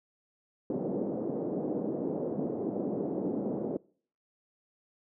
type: band-pass noise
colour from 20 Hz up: pink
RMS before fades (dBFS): -33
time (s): 0.7-3.77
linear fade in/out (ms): 2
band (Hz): 200 to 530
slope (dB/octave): 24
effects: noise-tail reverb RT60 0.5 s tail -24 dB re dry